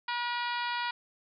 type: harmonic tone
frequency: 481 Hz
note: B4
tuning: 46 cents flat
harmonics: 2 / 3 / 4 / 5 / 6 / 7 / 8 / 9 / 10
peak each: -33 / -37 / -39 / -41 / -43 / -44 / -45 / -46 / -47 dBFS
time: 0.08-0.91 s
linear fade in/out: 5 ms
effects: none